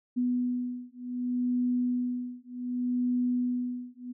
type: beating tone pair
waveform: sine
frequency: 246.9 / 247.56 Hz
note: B3 / B3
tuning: 0 / +4 cents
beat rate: 0.66 Hz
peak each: -30 dBFS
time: 0.16-4.13 s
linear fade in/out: 20 ms
effects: none